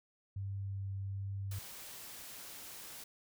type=tone with vibrato; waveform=sine; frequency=98 Hz; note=G2; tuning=in tune; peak=-37 dBFS; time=0.36-1.59 s; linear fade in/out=5 ms; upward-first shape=triangle; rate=1.3 Hz; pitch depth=10 cents each way
type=noise; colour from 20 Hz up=white; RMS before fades=-49 dBFS; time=1.51-3.04 s; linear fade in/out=5 ms
effects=none